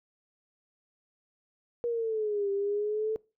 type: exponential two-way sweep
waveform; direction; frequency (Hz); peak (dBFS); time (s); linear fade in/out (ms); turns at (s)
sine; down then up; 478.8 to 395.4 to 441; -27; 1.84-3.16; 0; 2.51
effects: noise-tail reverb RT60 0.3 s tail -23 dB re dry